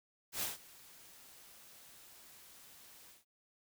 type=noise with ADSR envelope; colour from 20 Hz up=white; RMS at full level=-36 dBFS; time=0.32-3.25 s; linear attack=93 ms; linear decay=160 ms; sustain=-22 dB; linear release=150 ms; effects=none